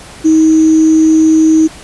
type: tone with sample-and-hold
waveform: sine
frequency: 317 Hz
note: D#4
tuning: 32 cents sharp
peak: -4 dBFS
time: 0.24-1.68 s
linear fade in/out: 20 ms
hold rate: 6300 Hz
effects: pink hiss -33 dBFS RMS until 1.83 s + resampled to 24000 Hz